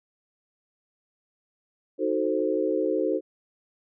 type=chord; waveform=sine; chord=D# diminished seventh; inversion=none; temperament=equal with one note detuned; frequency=311.1 / 370 / 442.8 / 523.3 Hz; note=D#4 / F#4 / A4 / C5; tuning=0 / 0 / +11 / 0 cents; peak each=-28 dBFS; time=1.98-3.21 s; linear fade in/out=50 ms; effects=none